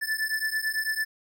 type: beating tone pair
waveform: square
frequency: 1748 / 1757 Hz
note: A6 / A6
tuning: -12 / -3 cents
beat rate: 9 Hz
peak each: -30 dBFS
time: 0.01-1.05 s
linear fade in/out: 20 ms
effects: none